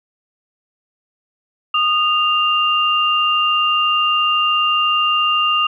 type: tone pair together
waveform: sine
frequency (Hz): 1231 / 2794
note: D#6 / F7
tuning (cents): -19 / 0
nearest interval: octave + major second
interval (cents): 1419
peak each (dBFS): -16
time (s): 1.74-5.67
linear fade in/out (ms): 5
effects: none